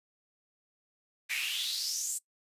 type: noise with high-pass filter sweep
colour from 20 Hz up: pink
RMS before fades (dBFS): -34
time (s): 1.29-2.19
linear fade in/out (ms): 20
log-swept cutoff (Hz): 2100 to 8200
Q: 5.6
effects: noise-tail reverb RT60 0.1 s tail -21 dB re dry + resampled to 32000 Hz